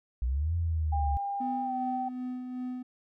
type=linear two-way sweep; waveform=sine; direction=up then down; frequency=57.5 to 86 to 69.8 Hz; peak=-26 dBFS; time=0.22-1.17 s; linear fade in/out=0 ms; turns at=0.55 s
type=tone with pitch glide; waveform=sine; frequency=801 to 770.6 Hz; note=G5 to G5; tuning=+37 to -30 cents; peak=-30 dBFS; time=0.92-2.09 s; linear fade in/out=10 ms; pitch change=-67 cents; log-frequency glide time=1.63-1.72 s
type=tone with tremolo; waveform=triangle; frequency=251.6 Hz; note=B3; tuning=32 cents sharp; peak=-30 dBFS; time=1.4-2.83 s; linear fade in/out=10 ms; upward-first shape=sine; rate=2.6 Hz; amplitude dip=40%
effects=none